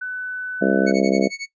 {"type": "tone", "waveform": "sine", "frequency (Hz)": 1500, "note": "F#6", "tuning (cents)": 23, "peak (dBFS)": -25, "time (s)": [0.01, 0.92], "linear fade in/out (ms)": 10}
{"type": "harmonic tone", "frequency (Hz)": 66.5, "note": "C2", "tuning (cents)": 29, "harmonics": [3, 4, 5, 6, 7, 8, 9, 10], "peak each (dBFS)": [-21, -22, -23, -24, -24, -25, -26, -26], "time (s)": [0.61, 1.28], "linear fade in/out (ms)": 10}
{"type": "tone with tremolo", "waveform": "sawtooth", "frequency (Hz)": 2217, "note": "C#7", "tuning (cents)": 0, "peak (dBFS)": -22, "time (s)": [0.86, 1.47], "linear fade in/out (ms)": 20, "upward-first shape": "sine", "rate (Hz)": 11, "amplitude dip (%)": 95}
{"effects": ["noise-tail reverb RT60 0.1 s tail -19 dB re dry", "resampled to 16000 Hz"]}